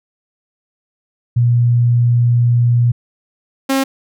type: tone pair in turn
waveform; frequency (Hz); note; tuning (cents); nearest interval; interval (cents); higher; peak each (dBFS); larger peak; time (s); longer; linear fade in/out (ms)
sine / sawtooth; 120 / 269.4; B2 / C#4; -49 / -49; octave + major second; 1400; second; -9; neither; 1.36-2.92 / 3.69-3.84; first; 10
effects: none

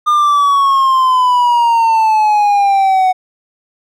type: exponential sweep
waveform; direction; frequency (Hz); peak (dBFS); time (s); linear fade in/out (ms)
triangle; down; 1214 to 740; -6; 0.06-3.13; 20
effects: none

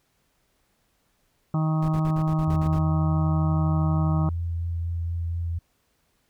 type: harmonic tone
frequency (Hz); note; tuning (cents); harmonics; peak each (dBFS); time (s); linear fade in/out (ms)
157.2; D#3; +18; 1 / 2 / 4 / 5 / 6 / 7 / 8; -21 / -32 / -37 / -37 / -41 / -38 / -38; 1.54-4.29; 2
type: noise bursts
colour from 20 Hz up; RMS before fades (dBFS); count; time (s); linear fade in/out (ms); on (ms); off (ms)
brown; -34; 9; 1.82-2.789; 5; 65; 48
type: tone with vibrato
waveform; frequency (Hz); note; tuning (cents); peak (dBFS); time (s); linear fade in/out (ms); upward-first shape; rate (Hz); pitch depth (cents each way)
sine; 84.7; E2; +48; -25; 2.47-5.59; 10; triangle; 4.2; 16
effects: pink hiss -69 dBFS RMS until 6.29 s

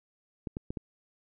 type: clicks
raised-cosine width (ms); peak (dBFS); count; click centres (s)
3; -22; 4; 0.472 / 0.569 / 0.705 / 0.772
effects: none

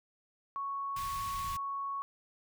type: tone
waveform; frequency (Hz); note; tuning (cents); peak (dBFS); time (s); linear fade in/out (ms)
sine; 1108.7; C#6; 0; -34; 0.56-2.02; 0
type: band-stop noise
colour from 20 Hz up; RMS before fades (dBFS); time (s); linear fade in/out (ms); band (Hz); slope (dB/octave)
pink; -44; 0.96-1.57; 5; 160 to 1700; 24
effects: none

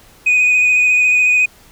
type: tone with vibrato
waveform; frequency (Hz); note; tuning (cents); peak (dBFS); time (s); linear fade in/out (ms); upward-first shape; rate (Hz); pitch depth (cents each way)
sine; 2489; D#7; 0; -7; 0.26-1.46; 10; sine; 14; 20
effects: tanh soft clip ceiling -8 dBFS + pink hiss -46 dBFS RMS until 1.71 s

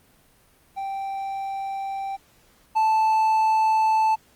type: tone pair in turn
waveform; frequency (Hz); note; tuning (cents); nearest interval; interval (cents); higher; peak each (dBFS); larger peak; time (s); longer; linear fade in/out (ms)
triangle; 782 / 877.8; G5 / A5; -4 / -4; major second; 200; second; -25 / -15; second; 0.76-2.17 / 2.75-4.16; neither; 20
effects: pink hiss -58 dBFS RMS until 4.35 s + Opus 32 kbps

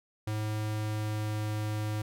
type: tone with pitch glide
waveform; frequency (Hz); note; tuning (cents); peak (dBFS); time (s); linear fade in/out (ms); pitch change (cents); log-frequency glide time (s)
square; 107.3 to 106.68; A2 to G#2; -43 to +47; -31; 0.27-2.02; 5; -10; 0.65-1.48
effects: none

